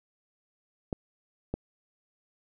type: clicks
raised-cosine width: 2 ms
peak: -17 dBFS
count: 2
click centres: 0.928 / 1.54 s
effects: none